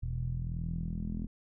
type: tone with low-pass filter sweep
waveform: sawtooth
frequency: 41.28 Hz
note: E1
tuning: 3 cents sharp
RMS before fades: -35 dBFS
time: 0.02-1.27 s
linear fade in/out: 10 ms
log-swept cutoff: 110 to 230 Hz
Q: 5.4
effects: none